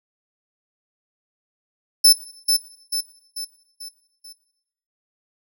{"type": "tone with echo", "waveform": "25% pulse", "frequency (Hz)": 5274, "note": "E8", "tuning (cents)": 0, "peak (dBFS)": -4, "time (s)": [2.04, 2.13], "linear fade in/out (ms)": 10, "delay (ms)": 440, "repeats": 5, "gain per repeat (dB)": -6, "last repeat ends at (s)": 4.33, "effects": ["noise-tail reverb RT60 0.8 s tail -17 dB re dry"]}